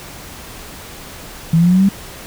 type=linear sweep; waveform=sine; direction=up; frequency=160.4 to 200 Hz; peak=-8 dBFS; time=1.53-1.89 s; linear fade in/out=5 ms; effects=pink hiss -34 dBFS RMS until 2.26 s